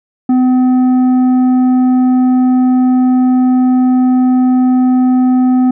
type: tone with tanh clipping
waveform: sine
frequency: 253.9 Hz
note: B3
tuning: 48 cents sharp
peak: -8 dBFS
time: 0.29-5.71 s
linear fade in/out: 5 ms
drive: 7 dB
effects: none